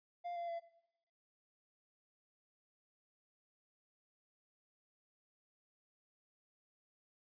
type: tone with pitch steps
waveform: triangle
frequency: 698.5 / 687.7 / 677 Hz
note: F5 / F5 / E5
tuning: 0 / -27 / +46 cents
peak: -38 dBFS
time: 0.24-0.6 s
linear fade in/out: 20 ms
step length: 120 ms
effects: noise-tail reverb RT60 0.8 s tail -17 dB re dry + resampled to 11025 Hz